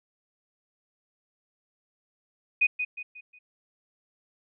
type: tone with echo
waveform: sine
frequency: 2487 Hz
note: D#7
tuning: 1 cent flat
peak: -18 dBFS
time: 2.61-2.67 s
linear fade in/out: 10 ms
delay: 180 ms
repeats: 4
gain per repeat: -8 dB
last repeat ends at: 3.39 s
effects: none